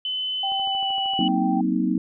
sine tone with pitch glide, 3027 to 2951 Hz, F#7 to F#7, +39 to -5 cents, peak -24 dBFS, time 0.05-1.28 s, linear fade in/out 2 ms, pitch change -44 cents, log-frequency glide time 0.55-0.94 s
sine tone with vibrato, 780 Hz, G5, 9 cents flat, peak -25 dBFS, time 0.43-1.61 s, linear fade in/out 5 ms, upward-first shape triangle, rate 13 Hz, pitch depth 11 cents each way
click train, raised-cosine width 1 ms, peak -30 dBFS, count 11, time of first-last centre 0.52-1.289 s, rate 13 Hz
sine chord, C half-diminished seventh, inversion second, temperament just, 188.37 / 235.5 / 261.6 / 314 Hz, Gb3 / Bb3 / C4 / Eb4, +31 / +18 / 0 / +16 cents, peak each -25 dBFS, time 1.19-1.98 s, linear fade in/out 2 ms
effects none

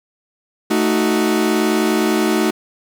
40% pulse chord, D# diminished, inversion second, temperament equal, 220 / 311.1 / 370 Hz, A3 / D#4 / F#4, 0 / 0 / 0 cents, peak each -18 dBFS, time 0.7-2.51 s, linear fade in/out 10 ms, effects none

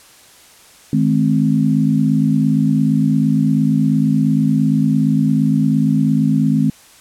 sine chord, Ab major, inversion second, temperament equal with one note detuned, 155.56 / 212.8 / 261.6 Hz, Eb3 / Ab3 / C4, 0 / +42 / 0 cents, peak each -16 dBFS, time 0.93-6.7 s, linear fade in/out 2 ms, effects white hiss -45 dBFS RMS until 7 s + low-pass 11000 Hz 12 dB/octave

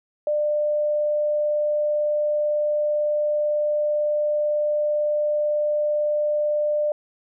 sine tone, 597 Hz, D5, 28 cents sharp, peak -19 dBFS, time 0.27-6.92 s, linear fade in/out 2 ms, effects none

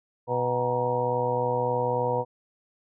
harmonic tone with a mistuned harmonic, 123.47 Hz, B2, in tune, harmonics 1 / 2 / 3 / 4 / 5 / 6 / 7 / 8, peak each -32 / -38 / -38 / -26 / -35 / -34 / -37 / -29 dBFS, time 0.27-2.25 s, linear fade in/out 50 ms, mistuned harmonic 8, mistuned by -80 cents, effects none

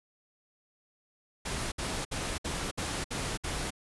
pink noise bursts, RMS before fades -34 dBFS, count 7, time 1.45-3.706 s, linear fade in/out 10 ms, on 270 ms, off 61 ms, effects resampled to 24000 Hz

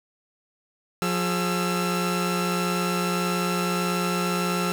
sawtooth tone cluster, 178.2 / 418 / 1342 Hz, F3 / G#4 / E6, +35 / +11 / +31 cents, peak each -21 / -27 / -25 dBFS, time 1.02-4.72 s, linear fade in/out 0 ms, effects none

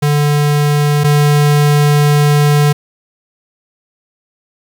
square tone pair in turn, 146.83 / 146.83 Hz, D3 / D3, 0 / 0 cents, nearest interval unison, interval 0 cents, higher neither, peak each -10 / -8 dBFS, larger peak second, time 0.02-1.04 / 1.04-2.73 s, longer second, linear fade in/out 10 ms, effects 8-bit

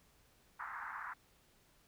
pink band-pass noise, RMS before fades -45 dBFS, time 0.59-1.14 s, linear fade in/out 10 ms, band 910 to 1800 Hz, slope 48 dB/octave, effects pink hiss -69 dBFS RMS until 1.87 s

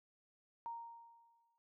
sine tone with exponential decay, 930 Hz, A#5, 4 cents flat, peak -40 dBFS, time 0.66-1.58 s, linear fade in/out 0 ms, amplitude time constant 200 ms, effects none

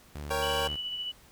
sawtooth tone, 73.42 Hz, D2, in tune, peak -33 dBFS, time 0.15-0.76 s, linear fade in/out 5 ms
25% pulse chord, G diminished, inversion first, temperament equal, 466.2 / 554.4 / 784 Hz, Bb4 / Db5 / G5, 0 / 0 / 0 cents, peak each -29 / -28 / -30 dBFS, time 0.3-0.68 s, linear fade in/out 10 ms
sine tone with tremolo, 2960 Hz, F#7, in tune, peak -31 dBFS, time 0.42-1.12 s, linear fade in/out 10 ms, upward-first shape sine, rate 14 Hz, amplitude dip 35%
effects pink hiss -57 dBFS RMS until 1.31 s

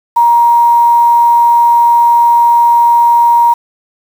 sine tone with quantisation, 943 Hz, A#5, 20 cents sharp, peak -4 dBFS, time 0.16-3.54 s, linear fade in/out 10 ms, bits 5, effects none

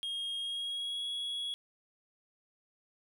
triangle tone with pitch glide, 3251 to 3344 Hz, G#7 to G#7, -38 to +11 cents, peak -33 dBFS, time 0.03-1.54 s, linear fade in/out 0 ms, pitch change +49 cents, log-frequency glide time 0.39-1.05 s, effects none

